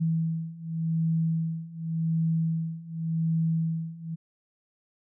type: beating tone pair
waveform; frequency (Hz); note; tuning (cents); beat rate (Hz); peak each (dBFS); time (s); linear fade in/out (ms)
sine; 162.4 / 163.28; E3 / E3; -26 / -16; 0.88; -29 / -27; 0-4.16; 20
effects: none